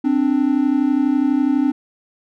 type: tone pair together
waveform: triangle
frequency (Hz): 262.4 / 294.5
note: C4 / D4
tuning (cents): +5 / +5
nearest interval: major second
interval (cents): 200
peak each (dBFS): -15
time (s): 0.04-1.72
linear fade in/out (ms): 10
effects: none